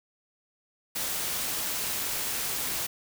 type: noise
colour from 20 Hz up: white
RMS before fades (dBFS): -31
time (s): 0.95-2.87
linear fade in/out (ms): 10
effects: none